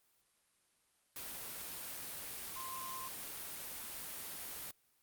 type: tone in noise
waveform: sine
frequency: 1046.5 Hz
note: C6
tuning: in tune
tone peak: -44 dBFS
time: 2.56-3.08 s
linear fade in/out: 2 ms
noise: white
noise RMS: -45 dBFS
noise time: 1.16-4.71 s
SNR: -2 dB
effects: white hiss -74 dBFS RMS until 5.02 s + Opus 32 kbps